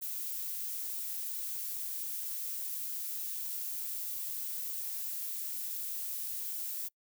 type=noise; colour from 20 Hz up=violet; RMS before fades=-38 dBFS; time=0.01-6.89 s; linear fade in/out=20 ms; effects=noise-tail reverb RT60 0.1 s tail -25 dB re dry